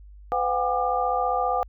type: tone cluster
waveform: sine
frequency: 504 / 725 / 800 / 1196 Hz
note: B4 / F#5 / G5 / D6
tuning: +35 / -35 / +35 / +31 cents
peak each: -28 / -25 / -27 / -28 dBFS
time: 0.32-1.63 s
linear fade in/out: 0 ms
effects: added 50 Hz sine -43 dBFS peak until 1.68 s